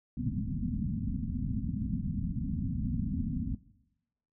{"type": "low-pass noise", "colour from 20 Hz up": "white", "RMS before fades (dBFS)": -33, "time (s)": [0.17, 3.55], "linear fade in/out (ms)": 5, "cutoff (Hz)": 260, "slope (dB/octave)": 96, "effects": ["noise-tail reverb RT60 0.9 s tail -19 dB re dry"]}